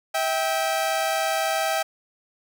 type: tone pair together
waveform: sawtooth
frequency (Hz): 646.7 / 784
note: E5 / G5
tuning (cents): -33 / 0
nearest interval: minor third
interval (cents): 333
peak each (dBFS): -21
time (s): 0.14-1.83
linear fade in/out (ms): 10
effects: none